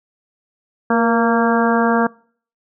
harmonic tone with a mistuned harmonic, 230.4 Hz, A#3, 20 cents flat, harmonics 1 / 2 / 3 / 4 / 5 / 6 / 7, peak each -16 / -19 / -21 / -22 / -23 / -24 / -24 dBFS, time 0.9-2.07 s, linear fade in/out 5 ms, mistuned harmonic 2, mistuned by +35 cents, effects noise-tail reverb RT60 0.5 s tail -25 dB re dry

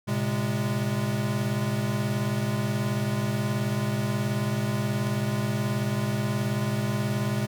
square tone cluster, 114.2 / 132.8 / 206.2 Hz, A#2 / C3 / G#3, -35 / +26 / -12 cents, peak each -30 dBFS, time 0.07-7.47 s, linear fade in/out 20 ms, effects none

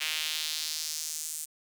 sawtooth tone with high-pass filter sweep, 155.6 Hz, D#3, in tune, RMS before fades -34 dBFS, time 0-1.46 s, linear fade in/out 20 ms, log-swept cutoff 2600 to 8400 Hz, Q 1.9, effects none

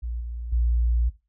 sine tone with level steps, 58.7 Hz, A#1, 13 cents sharp, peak -27 / -30 / -18 dBFS, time 0.02-1.1 s, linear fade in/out 20 ms, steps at 0.2 / 0.52 s, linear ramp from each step 10 ms, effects noise-tail reverb RT60 0.3 s tail -18 dB re dry + tanh soft clip ceiling -14 dBFS

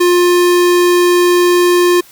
square tone, 353.6 Hz, F4, 22 cents sharp, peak -8 dBFS, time 0-2.01 s, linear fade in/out 10 ms, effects white hiss -42 dBFS RMS until 2.11 s

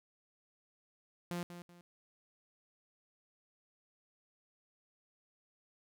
sawtooth tone with echo, 174.5 Hz, F3, 1 cent flat, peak -33 dBFS, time 1.31-1.43 s, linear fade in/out 0 ms, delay 190 ms, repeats 2, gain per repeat -10 dB, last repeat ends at 1.81 s, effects none

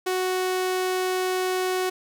sawtooth tone, 370 Hz, F#4, in tune, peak -19 dBFS, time 0.06-1.9 s, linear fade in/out 10 ms, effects none

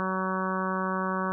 harmonic tone, 187.9 Hz, F#3, 27 cents sharp, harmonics 1 / 2 / 3 / 4 / 5 / 6 / 7 / 8 / 9, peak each -31 / -36 / -36 / -42 / -35 / -32 / -38 / -36 / -45 dBFS, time 0-1.32 s, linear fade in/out 0 ms, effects none

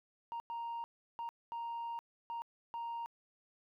sine tone bursts at uneven times, 932.3 Hz, A#5, in tune, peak -36 dBFS, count 6, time 0.32-0.4 / 0.5-0.84 / 1.19-1.29 / 1.52-1.99 / 2.3-2.42 / 2.74-3.06 s, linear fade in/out 0 ms, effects tanh soft clip ceiling -37 dBFS + 13-bit

